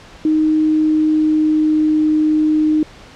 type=tone with pitch glide; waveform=sine; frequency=311.1 to 308.1 Hz; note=D#4 to D#4; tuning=0 to -17 cents; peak=-11 dBFS; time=0.25-2.83 s; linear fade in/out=2 ms; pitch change=-17 cents; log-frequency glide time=0.35-2.05 s; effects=pink hiss -40 dBFS RMS until 3.15 s + low-pass 5000 Hz 12 dB/octave